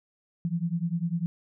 sine beating tone pair, 164.81 / 174.81 Hz, E3 / F3, 0 / +2 cents, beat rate 10 Hz, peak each -29 dBFS, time 0.45-1.26 s, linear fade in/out 0 ms, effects none

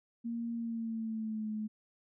sine tone with pitch glide, 233 to 214.9 Hz, A#3 to A3, -1 to -41 cents, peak -34 dBFS, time 0.24-1.68 s, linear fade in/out 20 ms, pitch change -140 cents, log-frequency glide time 0.54-1.49 s, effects none

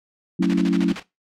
sine chord, F# minor seventh, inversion none, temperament equal with one note detuned, 183.51 / 220 / 277.2 / 329.6 Hz, F#3 / A3 / C#4 / E4, -14 / 0 / 0 / 0 cents, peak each -19 / -24 / -22 / -24 dBFS, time 0.39-0.93 s, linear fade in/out 10 ms
white noise with tremolo, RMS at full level -26 dBFS, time 0.42-1.03 s, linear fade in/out 5 ms, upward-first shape square, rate 13 Hz, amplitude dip 80%
effects noise-tail reverb RT60 0.2 s tail -18 dB re dry + low-pass 3000 Hz 12 dB/octave

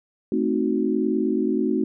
sine chord, A diminished seventh, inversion none, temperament equal, 220 / 261.6 / 311.1 / 370 Hz, A3 / C4 / Eb4 / Gb4, 0 / 0 / 0 / 0 cents, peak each -25 dBFS, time 0.32-1.84 s, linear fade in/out 2 ms, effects none

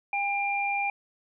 sine tone pair together, 805 / 2386 Hz, G5 / D7, +46 / +27 cents, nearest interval octave + perfect fifth, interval 1881 cents, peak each -28 dBFS, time 0.13-0.9 s, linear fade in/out 2 ms, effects none

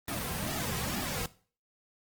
pink noise with flanger, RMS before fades -34 dBFS, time 0.08-1.26 s, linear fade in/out 2 ms, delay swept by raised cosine 1.9 to 3.4 ms, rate 2.2 Hz, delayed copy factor -0.75, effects noise-tail reverb RT60 0.4 s tail -18 dB re dry + Opus 24 kbps

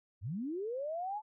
sine linear sweep, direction up, 79.2 to 874 Hz, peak -35 dBFS, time 0.21-1.22 s, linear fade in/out 50 ms, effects none

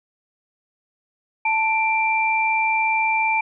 sine tone pair together, 882.7 / 2358 Hz, A5 / D7, +5 / +6 cents, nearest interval octave + perfect fourth, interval 1701 cents, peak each -20 dBFS, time 1.45-3.41 s, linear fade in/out 5 ms, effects none

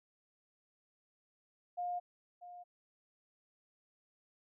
sine tone with echo, 710 Hz, F5, 28 cents sharp, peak -35 dBFS, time 1.77-2 s, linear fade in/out 20 ms, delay 640 ms, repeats 1, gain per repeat -13 dB, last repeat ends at 2.64 s, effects none

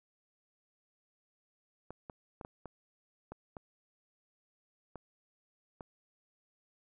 clicks, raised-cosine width 1 ms, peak -30 dBFS, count 9, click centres 1.906 / 2.098 / 2.412 / 2.449 / 2.657 / 3.32 / 3.568 / 4.957 / 5.808 s, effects none

